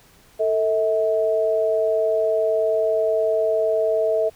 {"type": "tone pair together", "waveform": "sine", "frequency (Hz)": [445.2, 643.7], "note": ["A4", "E5"], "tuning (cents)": [20, -41], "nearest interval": "tritone", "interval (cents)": 639, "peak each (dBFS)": [-21, -19], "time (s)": [0.39, 4.3], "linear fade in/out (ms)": 20, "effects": ["pink hiss -53 dBFS RMS until 4.35 s"]}